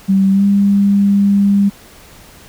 sine tone with pitch glide, 193.6 to 200.2 Hz, G3 to G3, -21 to +37 cents, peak -8 dBFS, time 0.08-1.7 s, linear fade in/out 20 ms, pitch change +58 cents, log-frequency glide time 0.32-0.44 s, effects pink hiss -41 dBFS RMS until 2.48 s

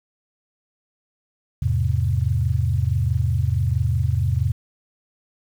sine chord, E augmented, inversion none, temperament equal with one note detuned, 82.41 / 103.83 / 128.49 Hz, E2 / G#2 / B#2, 0 / 0 / -31 cents, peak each -22 dBFS, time 1.62-4.52 s, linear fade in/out 5 ms, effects 8-bit

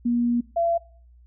sine tone pair in turn, 238.9 / 677.7 Hz, A#3 / E5, +43 / +48 cents, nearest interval octave + tritone, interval 1805 cents, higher second, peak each -19 dBFS, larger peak neither, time 0.05-0.41 / 0.56-0.78 s, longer first, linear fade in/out 10 ms, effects noise-tail reverb RT60 0.5 s tail -22 dB re dry + added 60 Hz sine -49 dBFS peak until 1.26 s

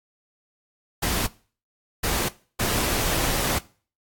pink noise bursts at uneven times, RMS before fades -24 dBFS, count 3, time 1.02-1.27 / 2.03-2.29 / 2.59-3.59 s, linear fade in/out 10 ms, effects noise-tail reverb RT60 0.4 s tail -20 dB re dry + AAC 64 kbps

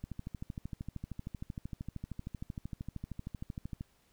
click train, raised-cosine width 5 ms, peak -27 dBFS, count 50, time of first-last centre 0.04-3.809 s, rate 13 Hz, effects pink hiss -70 dBFS RMS until 4.12 s

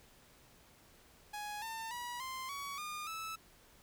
sawtooth tone with pitch steps, 834 / 899 / 969.1 / 1044.7 / 1126.2 / 1214 / 1308.7 Hz, G#5 / A5 / B5 / C6 / C#6 / D#6 / E6, +7 / +37 / -33 / -3 / +27 / -43 / -13 cents, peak -37 dBFS, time 1.33-3.36 s, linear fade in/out 10 ms, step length 290 ms, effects pink hiss -63 dBFS RMS until 3.82 s

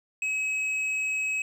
sine tone with hard clipping, 2557 Hz, D#7, 47 cents sharp, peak -27 dBFS, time 0.22-1.42 s, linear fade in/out 2 ms, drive 5 dB, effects none

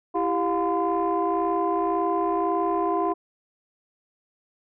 sine tone cluster, 331.9 / 393.7 / 709 / 1022 Hz, E4 / G4 / F5 / C6, +12 / +8 / +26 / -41 cents, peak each -26 dBFS, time 0.14-3.14 s, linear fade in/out 20 ms, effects tanh soft clip ceiling -14 dBFS

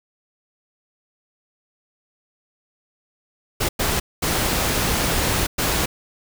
pink noise bursts at uneven times, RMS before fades -21 dBFS, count 4, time 3.6-3.69 / 3.79-4 / 4.22-5.47 / 5.58-5.86 s, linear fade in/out 10 ms, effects none

